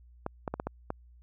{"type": "clicks", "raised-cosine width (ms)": 1, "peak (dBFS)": -18, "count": 6, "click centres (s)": [0.264, 0.478, 0.54, 0.599, 0.67, 0.904], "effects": ["added 60 Hz sine -53 dBFS peak until 1.22 s"]}